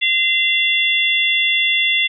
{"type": "harmonic tone", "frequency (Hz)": 688, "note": "F5", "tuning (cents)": -26, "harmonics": [3, 4, 5], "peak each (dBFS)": [-18, -18, -18], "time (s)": [0.01, 2.08], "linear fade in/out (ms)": 20, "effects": []}